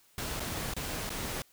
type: noise with dropouts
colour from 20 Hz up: pink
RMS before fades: -36 dBFS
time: 0.18-1.42 s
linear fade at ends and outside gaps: 1 ms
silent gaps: 0.397-0.402 / 0.738-0.765 / 1.093-1.103 s
effects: white hiss -64 dBFS RMS until 1.52 s